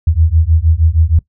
sine beating tone pair, 77.78 / 84.18 Hz, D#2 / E2, 0 / +37 cents, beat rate 6.4 Hz, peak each -11 dBFS, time 0.07-1.19 s, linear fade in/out 5 ms, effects noise-tail reverb RT60 0.1 s tail -19 dB re dry

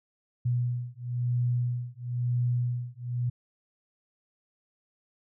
sine beating tone pair, 121.7 / 122.7 Hz, B2 / B2, -25 / -11 cents, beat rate 1 Hz, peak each -29 dBFS, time 0.45-3.3 s, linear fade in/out 10 ms, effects none

